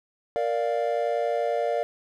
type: chord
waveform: triangle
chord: Bb major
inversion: none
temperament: equal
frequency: 466.2 / 587.3 / 698.5 Hz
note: Bb4 / D5 / F5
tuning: 0 / 0 / 0 cents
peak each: -26 / -25 / -26 dBFS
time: 0.36-1.83 s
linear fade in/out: 0 ms
effects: none